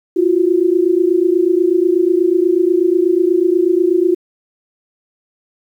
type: tone pair together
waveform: sine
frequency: 340.4 / 368.6 Hz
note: F4 / F#4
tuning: -44 / -7 cents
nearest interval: minor second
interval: 137 cents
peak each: -13 dBFS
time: 0.16-4.15 s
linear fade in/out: 10 ms
effects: 8-bit